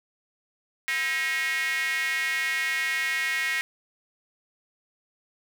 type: tone with high-pass filter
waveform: square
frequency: 145.5 Hz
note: D3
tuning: 16 cents flat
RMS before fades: -27 dBFS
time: 0.88-3.61 s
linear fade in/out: 0 ms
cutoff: 2000 Hz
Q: 7.2
effects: none